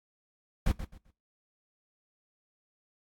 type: noise with echo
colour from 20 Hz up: brown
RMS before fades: -25 dBFS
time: 0.66-0.72 s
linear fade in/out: 5 ms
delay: 130 ms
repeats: 3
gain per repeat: -12 dB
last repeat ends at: 1.11 s
effects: noise-tail reverb RT60 0.3 s tail -22 dB re dry + AAC 64 kbps